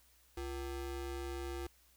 square ring-modulated tone, 207.7 Hz, G#3, in tune, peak -37 dBFS, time 0.37-1.67 s, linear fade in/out 5 ms, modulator 141 Hz, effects added 61 Hz sine -70 dBFS peak until 1.96 s + white hiss -68 dBFS RMS until 1.96 s

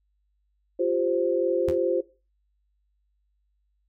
sine chord, F suspended second, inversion none, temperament equal, 349.2 / 392 / 523.3 Hz, F4 / G4 / C5, 0 / 0 / 0 cents, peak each -25 / -28 / -25 dBFS, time 0.79-2.01 s, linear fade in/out 10 ms
sawtooth tone with exponential decay, 80.7 Hz, E2, 36 cents flat, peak -23 dBFS, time 1.68-1.78 s, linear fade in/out 0 ms, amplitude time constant 21 ms
effects noise-tail reverb RT60 0.3 s tail -17 dB re dry + added 50 Hz sine -68 dBFS peak until 3.88 s

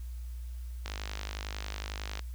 click train, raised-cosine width 0.2 ms, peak -20 dBFS, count 69, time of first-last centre 0.86-2.193 s, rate 51 Hz, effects added 60 Hz sine -37 dBFS peak until 2.34 s + white hiss -61 dBFS RMS until 2.34 s

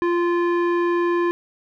square tone with low-pass filter, 346.6 Hz, F4, 13 cents flat, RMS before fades -20 dBFS, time 0.02-1.31 s, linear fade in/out 0 ms, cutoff 1600 Hz, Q 1.3, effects none

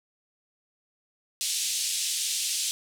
white band-pass noise, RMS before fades -29 dBFS, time 1.41-2.71 s, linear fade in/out 0 ms, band 2900 to 9400 Hz, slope 24 dB/octave, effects none

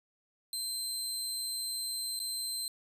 20% pulse tone with dropouts, 4113 Hz, C8, 30 cents flat, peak -28 dBFS, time 0.53-2.68 s, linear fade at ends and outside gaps 1 ms, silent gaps 2.192-2.2 s, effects resampled to 32000 Hz

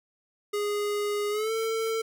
square tone with pitch glide, 413.1 to 447.9 Hz, G#4 to A4, -9 to +31 cents, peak -27 dBFS, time 0.53-2.02 s, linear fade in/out 10 ms, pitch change +140 cents, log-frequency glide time 1.3-1.52 s, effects none

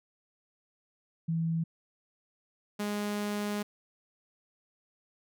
sine / sawtooth tone pair in turn, 164.2 / 206.9 Hz, E3 / G#3, -6 / -6 cents, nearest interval major third, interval 400 cents, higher second, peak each -27 dBFS, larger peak neither, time 1.28-1.64 / 2.79-3.63 s, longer second, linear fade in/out 10 ms, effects none

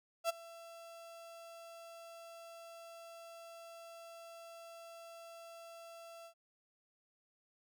35% pulse tone with ADSR envelope, 670 Hz, E5, 28 cents sharp, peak -28 dBFS, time 0.24-6.34 s, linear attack 53 ms, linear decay 17 ms, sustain -21 dB, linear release 84 ms, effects none

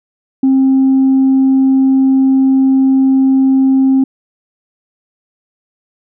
sine tone, 266.2 Hz, C4, 30 cents sharp, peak -5 dBFS, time 0.43-4.04 s, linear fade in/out 5 ms, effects tanh soft clip ceiling -4 dBFS

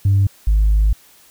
sine tone pair in turn, 98.5 / 52.18 Hz, G2 / G#1, +9 / +9 cents, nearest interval major seventh, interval 1100 cents, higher first, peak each -9 dBFS, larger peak neither, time 0.05-0.27 / 0.47-0.93 s, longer second, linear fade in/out 5 ms, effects tanh soft clip ceiling -8 dBFS + white hiss -49 dBFS RMS until 1.3 s

